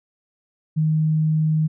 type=tone; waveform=sine; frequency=156.2 Hz; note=D#3; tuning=7 cents sharp; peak=-16 dBFS; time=0.76-1.68 s; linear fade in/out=20 ms; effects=none